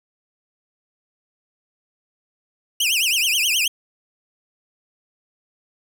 sawtooth tone with vibrato, 2772 Hz, F7, 14 cents flat, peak -14 dBFS, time 2.8-3.68 s, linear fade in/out 5 ms, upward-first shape triangle, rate 9.4 Hz, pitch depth 290 cents each way, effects none

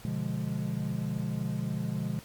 triangle chord, B diminished seventh, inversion none, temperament equal, 123.47 / 146.83 / 174.61 / 207.7 Hz, B2 / D3 / F3 / Ab3, 0 / 0 / 0 / 0 cents, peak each -33 dBFS, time 0.05-2.19 s, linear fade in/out 0 ms, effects pink hiss -51 dBFS RMS until 2.24 s + MP3 96 kbps

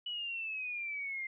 sine exponential sweep, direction down, 2960 to 2093 Hz, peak -36 dBFS, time 0.06-1.27 s, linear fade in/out 5 ms, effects none

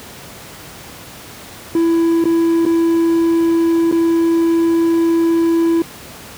triangle tone with dropouts, 332.6 Hz, E4, 16 cents sharp, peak -9 dBFS, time 1.75-5.82 s, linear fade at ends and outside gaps 2 ms, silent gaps 2.241-2.254 / 2.653-2.662 / 3.914-3.924 s, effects pink hiss -35 dBFS RMS until 6.37 s + high-pass 80 Hz 12 dB/octave

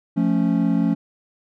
triangle chord, F augmented, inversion none, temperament equal, 174.61 / 220 / 277.2 Hz, F3 / A3 / C#4, 0 / 0 / 0 cents, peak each -19 dBFS, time 0.16-0.95 s, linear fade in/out 20 ms, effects none

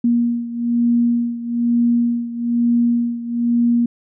sine beating tone pair, 236.8 / 237.9 Hz, A#3 / A#3, +27 / +35 cents, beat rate 1.1 Hz, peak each -16 / -20 dBFS, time 0.04-3.86 s, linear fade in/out 5 ms, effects none

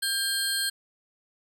25% pulse tone pair together, 1595 / 4258 Hz, G6 / C8, +30 / +30 cents, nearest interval octave + perfect fourth, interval 1700 cents, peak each -25 / -23 dBFS, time 0.02-0.7 s, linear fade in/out 10 ms, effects none

